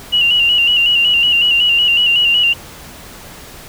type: tone with vibrato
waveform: sine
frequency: 2852 Hz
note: F7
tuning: 36 cents sharp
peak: -9 dBFS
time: 0.12-2.54 s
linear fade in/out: 20 ms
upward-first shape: square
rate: 5.4 Hz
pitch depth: 43 cents each way
effects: pink hiss -35 dBFS RMS until 3.68 s